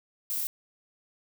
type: noise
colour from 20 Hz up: violet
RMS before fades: -31 dBFS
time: 0.3-0.47 s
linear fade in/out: 0 ms
effects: none

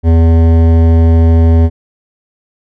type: tone with hard clipping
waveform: sine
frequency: 82.41 Hz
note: E2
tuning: in tune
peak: -6 dBFS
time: 0.03-1.7 s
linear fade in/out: 50 ms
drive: 14 dB
effects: none

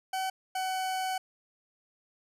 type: tone pair in turn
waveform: 40% pulse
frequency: 758 / 751.9 Hz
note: F#5 / F#5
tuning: +42 / +28 cents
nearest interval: unison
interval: 14 cents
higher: first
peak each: -29 / -29 dBFS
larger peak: neither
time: 0.13-0.3 / 0.55-1.18 s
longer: second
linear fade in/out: 5 ms
effects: resampled to 32000 Hz

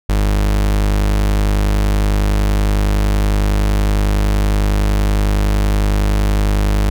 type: tone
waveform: 40% pulse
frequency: 50.8 Hz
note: G#1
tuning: 38 cents flat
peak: -11 dBFS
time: 0.09-6.9 s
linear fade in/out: 5 ms
effects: none

